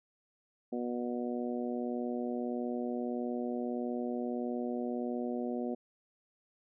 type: harmonic tone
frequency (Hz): 121.6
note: B2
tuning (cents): -26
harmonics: 2 / 3 / 4 / 5 / 6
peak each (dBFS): -35 / -39 / -41 / -43 / -45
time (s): 0.72-5.75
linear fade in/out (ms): 10
effects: none